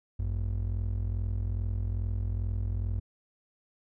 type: ring-modulated tone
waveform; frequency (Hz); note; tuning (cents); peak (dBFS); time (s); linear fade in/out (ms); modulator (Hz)
triangle; 74.4; D2; +23; -23; 0.19-3; 5; 21.2
effects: none